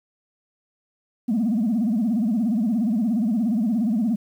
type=tone with vibrato; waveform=sine; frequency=223.4 Hz; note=A3; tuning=27 cents sharp; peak=-17 dBFS; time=1.28-4.16 s; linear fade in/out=10 ms; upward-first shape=sine; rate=17 Hz; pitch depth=190 cents each way; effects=tanh soft clip ceiling -16 dBFS + 9-bit